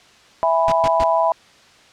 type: chord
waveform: sine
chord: E major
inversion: none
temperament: just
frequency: 659.3 / 824.1 / 988.9 Hz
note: E5 / G#5 / B5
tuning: 0 / -14 / +2 cents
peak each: -17 / -22 / -18 dBFS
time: 0.43-1.32 s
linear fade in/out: 0 ms
type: noise bursts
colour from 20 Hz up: pink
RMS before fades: -25 dBFS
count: 3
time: 0.68-1.037 s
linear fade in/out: 0 ms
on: 39 ms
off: 120 ms
effects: white hiss -49 dBFS RMS until 1.92 s + low-pass 5000 Hz 12 dB/octave